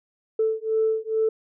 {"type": "beating tone pair", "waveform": "sine", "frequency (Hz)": [440, 442.3], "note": ["A4", "A4"], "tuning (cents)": [0, 9], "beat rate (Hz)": 2.3, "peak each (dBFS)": -23, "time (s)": [0.39, 1.29], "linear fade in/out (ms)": 5, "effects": ["tanh soft clip ceiling -13 dBFS"]}